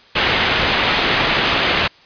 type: low-pass noise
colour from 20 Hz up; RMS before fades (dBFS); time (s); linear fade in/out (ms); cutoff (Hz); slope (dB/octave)
white; -17; 0.15-1.88; 10; 3500; 24
effects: white hiss -47 dBFS RMS until 2.05 s + resampled to 11025 Hz